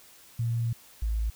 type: tone pair in turn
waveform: sine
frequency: 116.54 / 55 Hz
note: A#2 / A1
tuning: 0 / 0 cents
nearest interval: octave + minor second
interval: 1300 cents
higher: first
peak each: -25 dBFS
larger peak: neither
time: 0.39-0.73 / 1.02-1.3 s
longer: first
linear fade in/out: 5 ms
effects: white hiss -54 dBFS RMS until 1.35 s